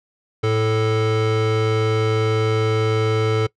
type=tone pair together; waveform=square; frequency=110 / 438.8 Hz; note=A2 / A4; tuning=0 / -5 cents; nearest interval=2 octaves; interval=2395 cents; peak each=-20 dBFS; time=0.43-3.47 s; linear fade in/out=10 ms; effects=noise-tail reverb RT60 0.1 s tail -22 dB re dry + low-pass 4000 Hz 12 dB/octave